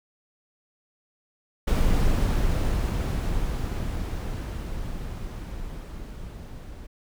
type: noise with level ramp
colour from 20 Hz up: brown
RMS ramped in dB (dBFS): -20 to -40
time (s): 1.67-6.87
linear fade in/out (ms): 10
effects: none